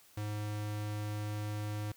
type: tone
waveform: square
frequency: 105.1 Hz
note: G#2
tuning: 21 cents sharp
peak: -36 dBFS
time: 0.17-1.92 s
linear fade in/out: 5 ms
effects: white hiss -62 dBFS RMS until 1.96 s